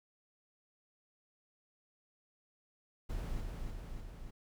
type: noise with echo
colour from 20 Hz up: brown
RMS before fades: -38 dBFS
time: 3.09-3.41 s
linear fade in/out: 10 ms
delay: 300 ms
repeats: 3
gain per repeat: -3 dB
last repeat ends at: 4.31 s
effects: none